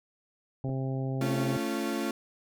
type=harmonic tone; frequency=132.8 Hz; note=C3; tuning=26 cents sharp; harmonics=1 / 2 / 3 / 4 / 5 / 6; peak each=-30 / -36 / -40 / -42 / -44 / -46 dBFS; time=0.64-1.57 s; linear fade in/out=2 ms
type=clicks; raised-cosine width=2 ms; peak=-29 dBFS; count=2; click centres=0.69 / 0.697 s
type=chord; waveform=35% pulse; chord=A augmented; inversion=none; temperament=equal with one note detuned; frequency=220 / 277.2 / 345 Hz; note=A3 / C#4 / E#4; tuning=0 / 0 / -21 cents; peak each=-32 dBFS; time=1.21-2.11 s; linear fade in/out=2 ms
effects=none